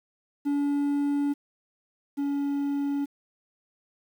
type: tone pair in turn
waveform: triangle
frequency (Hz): 285.9 / 282.9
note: D4 / C#4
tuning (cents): -46 / +35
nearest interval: unison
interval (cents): 19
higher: first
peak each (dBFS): -21 / -23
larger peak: first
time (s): 0.45-1.34 / 2.17-3.06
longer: neither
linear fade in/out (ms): 20
effects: 9-bit